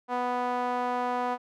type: tone with band-pass filter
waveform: sawtooth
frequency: 247.1 Hz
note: B3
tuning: 1 cent sharp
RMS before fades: -29 dBFS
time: 0.08-1.38 s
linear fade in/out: 50 ms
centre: 870 Hz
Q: 2.2
effects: none